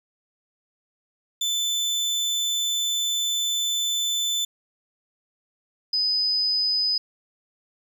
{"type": "tone pair in turn", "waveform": ["30% pulse", "sine"], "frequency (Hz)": [3520, 5005], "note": ["A7", "D#8"], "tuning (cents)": [0, 9], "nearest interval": "tritone", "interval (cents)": 609, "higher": "second", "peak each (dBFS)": -20, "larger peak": "neither", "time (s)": [[1.41, 4.45], [5.93, 6.98]], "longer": "first", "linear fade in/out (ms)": 5, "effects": ["9-bit"]}